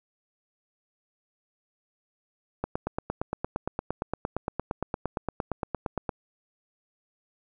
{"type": "click train", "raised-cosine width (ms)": 1, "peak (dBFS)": -14, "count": 31, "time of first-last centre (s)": [2.64, 6.092], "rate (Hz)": 8.69, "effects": []}